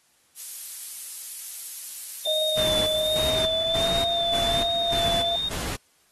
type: noise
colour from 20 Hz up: violet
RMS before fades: -32 dBFS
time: 0.35-3.34 s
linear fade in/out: 50 ms
type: tone with vibrato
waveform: sine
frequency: 3600 Hz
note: A7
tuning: 39 cents sharp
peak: -24 dBFS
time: 2.25-5.49 s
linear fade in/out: 5 ms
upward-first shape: sine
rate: 1.3 Hz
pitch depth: 53 cents each way
type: tone with pitch glide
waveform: sine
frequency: 622.3 to 682.6 Hz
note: D#5 to F5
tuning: 0 to -40 cents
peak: -25 dBFS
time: 2.27-5.36 s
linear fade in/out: 2 ms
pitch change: +160 cents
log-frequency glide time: 3.15-4.06 s
type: noise with tremolo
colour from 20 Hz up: pink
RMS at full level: -31 dBFS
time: 2.57-5.76 s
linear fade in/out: 5 ms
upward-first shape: square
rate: 1.7 Hz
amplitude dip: 70%
effects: white hiss -63 dBFS RMS until 6.11 s + AAC 32 kbps